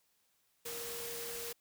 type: tone in noise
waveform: sine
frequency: 469.5 Hz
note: A#4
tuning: 12 cents sharp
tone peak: -45 dBFS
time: 0.65-1.53 s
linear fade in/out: 10 ms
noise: white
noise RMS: -43 dBFS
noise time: 0.65-1.53 s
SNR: -5 dB
effects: white hiss -75 dBFS RMS until 1.6 s